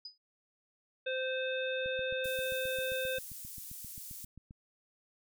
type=tone with exponential decay; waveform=sine; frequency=4978 Hz; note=D#8; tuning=in tune; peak=-39 dBFS; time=0.05-0.18 s; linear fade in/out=5 ms; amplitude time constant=28 ms
type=harmonic tone; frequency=519 Hz; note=C5; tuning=14 cents flat; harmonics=1 / 3 / 5 / 7; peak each=-34 / -39 / -41 / -42 dBFS; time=1.06-3.19 s; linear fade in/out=10 ms
type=click train; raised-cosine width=5 ms; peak=-38 dBFS; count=21; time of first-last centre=1.86-4.509 s; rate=7.55 Hz
type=high-pass noise; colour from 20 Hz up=pink; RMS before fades=-46 dBFS; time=2.24-4.25 s; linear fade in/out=5 ms; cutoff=10000 Hz; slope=12 dB/octave
effects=none